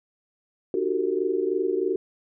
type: tone cluster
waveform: sine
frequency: 303.2 / 363.7 / 386.7 / 453.5 Hz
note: D#4 / F#4 / G4 / A#4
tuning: -45 / -30 / -24 / -48 cents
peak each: -32 / -26 / -26 / -29 dBFS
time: 0.74-1.96 s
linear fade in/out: 2 ms
effects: none